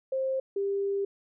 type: tone pair in turn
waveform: sine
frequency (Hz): 529 / 397.2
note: C5 / G4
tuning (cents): +19 / +23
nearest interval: perfect fourth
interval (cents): 496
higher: first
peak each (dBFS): -26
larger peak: neither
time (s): 0.12-0.4 / 0.56-1.05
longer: second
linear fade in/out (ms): 5
effects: none